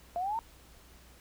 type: exponential sweep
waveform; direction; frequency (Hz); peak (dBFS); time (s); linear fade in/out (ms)
sine; up; 681 to 932.3; -30; 0.16-0.39; 0
effects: added 60 Hz sine -57 dBFS peak until 1.2 s + pink hiss -58 dBFS RMS until 1.2 s